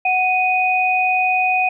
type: tone pair together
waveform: sine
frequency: 740 / 2489 Hz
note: F#5 / D#7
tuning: 0 / 0 cents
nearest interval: octave + major sixth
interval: 2100 cents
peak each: -17 dBFS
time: 0.05-1.69 s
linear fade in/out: 5 ms
effects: none